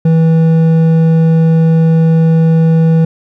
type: tone with hard clipping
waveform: triangle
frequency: 162.6 Hz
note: E3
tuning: 23 cents flat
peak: -7 dBFS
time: 0.05-3.05 s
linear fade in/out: 5 ms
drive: 10 dB
effects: none